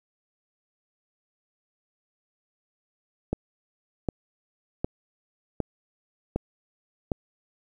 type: click train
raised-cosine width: 2 ms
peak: -12 dBFS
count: 6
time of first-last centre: 3.33-7.118 s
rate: 1.32 Hz
effects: 9-bit